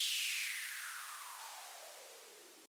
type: noise with band-pass filter sweep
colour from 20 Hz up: violet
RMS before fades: -43 dBFS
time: 0-2.66 s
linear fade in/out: 5 ms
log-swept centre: 3300 to 310 Hz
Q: 4.8
effects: low-pass 12000 Hz 12 dB/octave + Opus 32 kbps